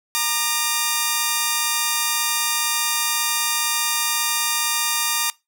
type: tone pair together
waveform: 5% pulse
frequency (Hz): 931 / 1203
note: A#5 / D6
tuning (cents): -2 / +41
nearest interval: major third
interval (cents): 443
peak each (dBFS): -10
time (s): 0.15-5.3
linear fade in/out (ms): 0
effects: noise-tail reverb RT60 0.2 s tail -21 dB re dry